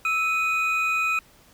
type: tone pair together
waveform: triangle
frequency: 1310.3 / 2490 Hz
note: E6 / D#7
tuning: -11 / +1 cents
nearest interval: major seventh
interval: 1112 cents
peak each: -24 / -21 dBFS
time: 0.05-1.19 s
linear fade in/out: 2 ms
effects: pink hiss -55 dBFS RMS until 1.53 s